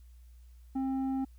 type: tone with low-pass filter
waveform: square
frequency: 266 Hz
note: C4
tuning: 29 cents sharp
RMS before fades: -32 dBFS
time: 0.75-1.25 s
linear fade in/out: 10 ms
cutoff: 590 Hz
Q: 2.5
effects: added 60 Hz sine -51 dBFS peak until 1.38 s + white hiss -72 dBFS RMS until 1.38 s